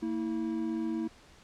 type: tone pair together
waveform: triangle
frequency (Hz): 228.7 / 324.6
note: A#3 / E4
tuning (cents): -33 / -27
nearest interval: tritone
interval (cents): 606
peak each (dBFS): -32 / -30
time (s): 0.02-1.08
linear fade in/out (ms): 10
effects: pink hiss -57 dBFS RMS until 1.43 s + low-pass 7000 Hz 12 dB/octave